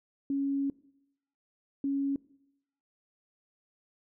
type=tone bursts at uneven times; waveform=sine; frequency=277.2 Hz; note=C#4; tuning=in tune; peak=-27 dBFS; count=2; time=0.3-0.7 / 1.84-2.16 s; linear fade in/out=2 ms; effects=noise-tail reverb RT60 0.8 s tail -21 dB re dry

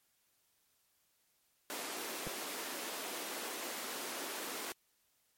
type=high-pass noise; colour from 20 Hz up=pink; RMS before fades=-42 dBFS; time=1.7-4.72 s; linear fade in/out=0 ms; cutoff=280 Hz; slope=24 dB/octave
type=clicks; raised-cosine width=2 ms; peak=-30 dBFS; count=2; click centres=2.268 / 2.274 s
effects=white hiss -75 dBFS RMS until 5.37 s + MP3 64 kbps

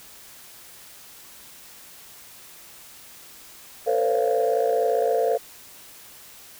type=tone cluster; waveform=sine; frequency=450.4 / 508 / 539 / 563 / 692 Hz; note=A4 / B4 / C#5 / C#5 / F5; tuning=+40 / +49 / -49 / +27 / -16 cents; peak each=-22 / -24 / -31 / -27 / -24 dBFS; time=3.86-5.38 s; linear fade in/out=20 ms; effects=tanh soft clip ceiling -12 dBFS + white hiss -46 dBFS RMS until 6.59 s

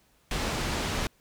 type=low-pass noise; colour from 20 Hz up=pink; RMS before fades=-30 dBFS; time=0.31-1.07 s; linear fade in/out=2 ms; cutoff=6600 Hz; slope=12 dB/octave; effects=pink hiss -65 dBFS RMS until 1.2 s

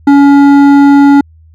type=tone with hard clipping; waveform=sine; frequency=282.1 Hz; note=C#4; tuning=30 cents sharp; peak=-3 dBFS; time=0.07-1.21 s; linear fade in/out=5 ms; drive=10 dB; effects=added 80 Hz sine -37 dBFS peak until 1.54 s

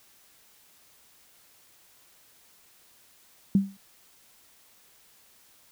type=tone with exponential decay; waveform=sine; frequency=196 Hz; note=G3; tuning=in tune; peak=-14 dBFS; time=3.55-3.77 s; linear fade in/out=2 ms; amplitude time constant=46 ms; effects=white hiss -59 dBFS RMS until 5.71 s

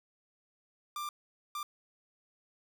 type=tone bursts at uneven times; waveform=45% pulse; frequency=1186 Hz; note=D6; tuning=17 cents sharp; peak=-36 dBFS; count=2; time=0.96-1.09 / 1.55-1.63 s; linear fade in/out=2 ms; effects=none

